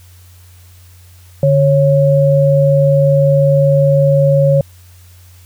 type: tone pair together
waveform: sine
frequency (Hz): 145.77 / 550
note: D3 / C#5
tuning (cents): -13 / -14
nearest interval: octave + major seventh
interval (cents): 2299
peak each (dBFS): -10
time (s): 1.43-4.61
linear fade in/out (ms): 2
effects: added 90 Hz sine -39 dBFS peak until 5.45 s + white hiss -48 dBFS RMS until 5.45 s